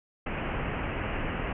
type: low-pass noise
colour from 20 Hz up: pink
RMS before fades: -32 dBFS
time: 0.26-1.53 s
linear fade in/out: 5 ms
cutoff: 2900 Hz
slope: 96 dB/octave
effects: none